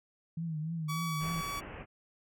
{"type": "tone with vibrato", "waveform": "sine", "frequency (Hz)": 159.9, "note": "D#3", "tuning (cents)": 48, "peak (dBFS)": -33, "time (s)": [0.37, 1.41], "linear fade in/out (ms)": 5, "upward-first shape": "triangle", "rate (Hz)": 3.4, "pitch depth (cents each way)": 100}
{"type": "tone", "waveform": "sawtooth", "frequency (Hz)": 1138, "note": "C#6", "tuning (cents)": 45, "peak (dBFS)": -32, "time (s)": [0.88, 1.61], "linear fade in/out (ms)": 20}
{"type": "low-pass noise", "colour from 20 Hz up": "pink", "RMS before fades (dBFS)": -44, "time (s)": [1.19, 1.86], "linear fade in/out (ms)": 50, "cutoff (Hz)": 2900, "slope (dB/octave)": 96}
{"effects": []}